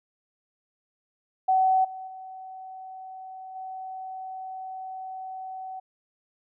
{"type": "tone with level steps", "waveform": "sine", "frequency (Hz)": 755, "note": "F#5", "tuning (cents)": 35, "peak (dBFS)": [-18, -35, -38, -34], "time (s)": [1.48, 5.8], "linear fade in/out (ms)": 10, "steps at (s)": [1.84, 2.07, 3.55], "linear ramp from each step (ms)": 10, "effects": []}